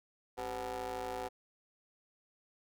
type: ring-modulated tone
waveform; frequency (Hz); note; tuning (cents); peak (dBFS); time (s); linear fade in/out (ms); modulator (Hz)
25% pulse; 118.2; A#2; +24; -31; 0.37-1.29; 20; 624
effects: none